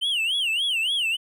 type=tone with vibrato; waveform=triangle; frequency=2973 Hz; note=F#7; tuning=8 cents sharp; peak=-20 dBFS; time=0.01-1.17 s; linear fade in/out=20 ms; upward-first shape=sine; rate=3.5 Hz; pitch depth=220 cents each way; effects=none